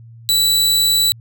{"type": "tone with amplitude modulation", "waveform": "sawtooth", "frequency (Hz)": 3950, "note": "B7", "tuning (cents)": 0, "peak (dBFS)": -8, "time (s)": [0.29, 1.12], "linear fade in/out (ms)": 0, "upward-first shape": "sine", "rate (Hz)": 150, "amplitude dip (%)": 25, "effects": ["added 115 Hz sine -37 dBFS peak until 1.2 s"]}